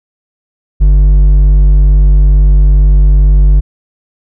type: tone with hard clipping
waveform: sine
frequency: 48.87 Hz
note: G1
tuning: 5 cents flat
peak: -4 dBFS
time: 0.8-3.61 s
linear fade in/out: 20 ms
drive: 5 dB
effects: none